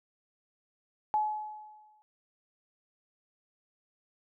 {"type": "tone with exponential decay", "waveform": "sine", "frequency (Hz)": 852, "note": "G#5", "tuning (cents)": 44, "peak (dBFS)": -23, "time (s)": [1.14, 2.02], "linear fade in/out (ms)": 0, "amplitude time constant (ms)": 190, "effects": []}